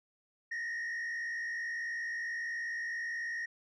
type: tone with frequency modulation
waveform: sine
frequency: 1863 Hz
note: A#6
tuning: 2 cents flat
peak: -32 dBFS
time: 0.51-3.46 s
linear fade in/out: 10 ms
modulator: 58.5 Hz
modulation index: 0.94
effects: tanh soft clip ceiling -34 dBFS